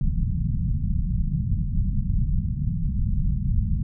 pink low-pass noise, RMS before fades -23 dBFS, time 0.01-3.83 s, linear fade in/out 2 ms, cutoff 200 Hz, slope 48 dB/octave, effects none

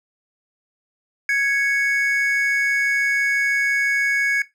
triangle tone pair together, 1660.9 / 2217 Hz, G#6 / C#7, 0 / 0 cents, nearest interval perfect fourth, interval 500 cents, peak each -18 dBFS, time 1.29-4.42 s, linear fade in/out 2 ms, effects noise-tail reverb RT60 0.2 s tail -18 dB re dry

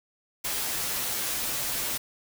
white noise with comb filter, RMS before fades -30 dBFS, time 0.44-1.98 s, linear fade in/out 10 ms, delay 11 ms, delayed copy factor -0.55, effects none

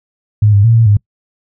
sine tone with pitch steps, 105.5 / 101 / 115.1 / 114.3 / 103.1 Hz, G#2 / G#2 / A#2 / A#2 / G#2, +28 / -48 / -22 / -34 / -12 cents, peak -5 dBFS, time 0.42-0.97 s, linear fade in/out 5 ms, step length 110 ms, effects noise-tail reverb RT60 0.1 s tail -25 dB re dry

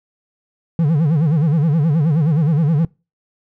triangle tone with vibrato, 154.6 Hz, D#3, 11 cents flat, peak -10 dBFS, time 0.79-2.85 s, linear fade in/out 2 ms, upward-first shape sine, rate 9.5 Hz, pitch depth 170 cents each way, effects noise-tail reverb RT60 0.3 s tail -25 dB re dry

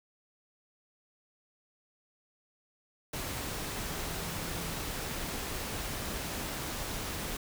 sine tone in noise, 166.5 Hz, E3, 18 cents sharp, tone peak -45 dBFS, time 3.9-4.73 s, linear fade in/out 5 ms, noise pink, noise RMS -37 dBFS, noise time 3.13-7.37 s, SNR -11 dB, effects none

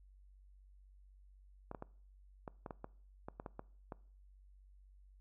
clicks, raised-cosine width 1 ms, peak -30 dBFS, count 12, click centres 1.714 / 1.748 / 1.824 / 2.478 / 2.662 / 2.708 / 2.844 / 3.285 / 3.399 / 3.462 / 3.594 / 3.922 s, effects noise-tail reverb RT60 0.5 s tail -22 dB re dry + added 48 Hz sine -59 dBFS peak until 5.2 s

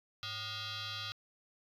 sine tone with frequency modulation, 103.83 Hz, G#2, in tune, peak -37 dBFS, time 0.23-1.12 s, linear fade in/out 0 ms, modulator 664 Hz, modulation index 6.8, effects tanh soft clip ceiling -35 dBFS

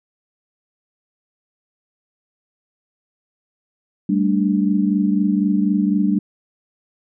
sine chord, G suspended second, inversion none, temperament equal, 196 / 220 / 293.7 Hz, G3 / A3 / D4, 0 / 0 / 0 cents, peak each -17 / -21 / -20 dBFS, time 4.09-6.19 s, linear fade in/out 5 ms, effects none

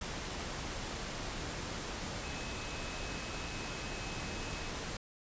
sine tone in noise, 2567 Hz, E7, 47 cents flat, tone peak -49 dBFS, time 2.24-4.69 s, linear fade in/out 5 ms, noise pink, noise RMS -40 dBFS, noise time 0.01-4.97 s, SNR -12 dB, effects resampled to 16000 Hz

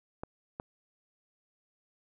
clicks, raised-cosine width 1 ms, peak -23 dBFS, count 2, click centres 0.235 / 0.599 s, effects none

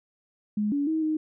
sine tone with pitch steps, 209.5 / 285.3 / 317.7 / 311 Hz, G#3 / C#4 / D#4 / D#4, +15 / +50 / +36 / -1 cents, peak -23 dBFS, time 0.57-1.17 s, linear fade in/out 5 ms, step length 150 ms, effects none

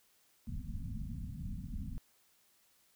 pink low-pass noise, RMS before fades -41 dBFS, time 0.47-1.98 s, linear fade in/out 0 ms, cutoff 250 Hz, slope 96 dB/octave, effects white hiss -70 dBFS RMS until 2.95 s

